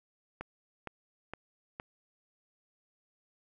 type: click train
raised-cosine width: 0.5 ms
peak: -24 dBFS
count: 4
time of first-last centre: 0.41-1.799 s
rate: 2.16 Hz
effects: none